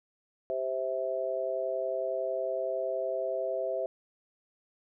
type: chord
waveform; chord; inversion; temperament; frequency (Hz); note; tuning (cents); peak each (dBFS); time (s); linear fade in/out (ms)
sine; C major; second; just; 392.4 / 523.3 / 654.1; G4 / C5 / E5; +2 / 0 / -14; -37 / -33 / -32; 0.5-3.86; 0
effects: none